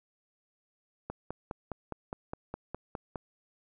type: click train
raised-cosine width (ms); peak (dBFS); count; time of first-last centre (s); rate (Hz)
1; -22; 11; 1.1-3.158; 4.86
effects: none